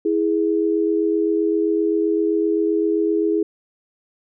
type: tone pair together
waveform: sine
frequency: 327.6 / 415.3 Hz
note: E4 / G#4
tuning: -11 / 0 cents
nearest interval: major third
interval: 411 cents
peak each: -19 dBFS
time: 0.05-3.43 s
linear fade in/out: 5 ms
effects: none